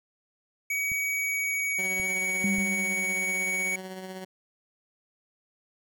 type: tone with pitch glide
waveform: square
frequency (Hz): 2262 to 2240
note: C#7 to C#7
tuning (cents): +34 to +18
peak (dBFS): -27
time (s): 0.7-3.76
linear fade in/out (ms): 5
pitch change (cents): -16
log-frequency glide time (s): 1.11-2.66
type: clicks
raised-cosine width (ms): 5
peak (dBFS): -29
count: 3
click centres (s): 0.918 / 1.999 / 2.584
type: tone with tremolo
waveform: 15% pulse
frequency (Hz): 187.4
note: F#3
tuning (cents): +22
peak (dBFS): -29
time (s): 1.78-4.25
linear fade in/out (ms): 10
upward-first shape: triangle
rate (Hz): 16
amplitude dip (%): 45
type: tone with exponential decay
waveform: sine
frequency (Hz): 197.7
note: G3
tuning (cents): +15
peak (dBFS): -23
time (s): 2.44-3.78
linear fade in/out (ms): 2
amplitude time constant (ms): 290
effects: none